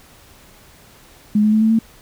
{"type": "tone with pitch steps", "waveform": "sine", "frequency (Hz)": [210, 213.5, 217.2, 220.8, 224.6], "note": ["G#3", "G#3", "A3", "A3", "A3"], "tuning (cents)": [19, 48, -22, 6, 36], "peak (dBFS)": -11, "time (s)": [1.35, 1.79], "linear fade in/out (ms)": 5, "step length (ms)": 88, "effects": ["pink hiss -47 dBFS RMS until 2.01 s"]}